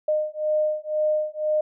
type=beating tone pair; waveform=sine; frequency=611 / 613 Hz; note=D#5 / D#5; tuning=-32 / -26 cents; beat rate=2 Hz; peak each=-24 dBFS; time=0.08-1.61 s; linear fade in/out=5 ms; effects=none